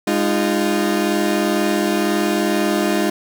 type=tone cluster; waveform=30% pulse; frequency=205.2 / 307.4 / 349.4 Hz; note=G#3 / D#4 / F4; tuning=-21 / -21 / +1 cents; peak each=-18 dBFS; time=0.07-3.1 s; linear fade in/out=5 ms; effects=none